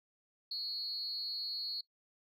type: tone with amplitude modulation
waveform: sine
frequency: 4330 Hz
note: C#8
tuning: 41 cents flat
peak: -32 dBFS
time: 0.51-1.81 s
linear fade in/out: 5 ms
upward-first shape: sine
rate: 292 Hz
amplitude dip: 75%
effects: noise-tail reverb RT60 0.1 s tail -22 dB re dry + tanh soft clip ceiling -30 dBFS